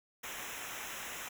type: noise with comb filter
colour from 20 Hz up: pink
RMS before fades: -43 dBFS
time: 0.23-1.29 s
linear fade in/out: 10 ms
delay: 0.22 ms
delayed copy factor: -0.9
effects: none